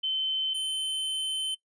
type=tone pair in turn; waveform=sine / square; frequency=3073 / 3073 Hz; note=G7 / G7; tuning=-35 / -35 cents; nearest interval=unison; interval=0 cents; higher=neither; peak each=-26 / -29 dBFS; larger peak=first; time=0.03-0.54 / 0.54-1.55 s; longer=second; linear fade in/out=10 ms; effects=noise-tail reverb RT60 0.1 s tail -17 dB re dry + resampled to 22050 Hz